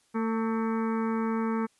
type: harmonic tone with a mistuned harmonic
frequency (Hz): 224.6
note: A3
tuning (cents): +36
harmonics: 1 / 2 / 4 / 5 / 6 / 7 / 8 / 9 / 10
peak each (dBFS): -27 / -33 / -37 / -39 / -40 / -46 / -49 / -52 / -48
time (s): 0.14-1.67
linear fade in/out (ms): 20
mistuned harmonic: 6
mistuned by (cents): -49
effects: white hiss -67 dBFS RMS until 1.79 s + resampled to 24000 Hz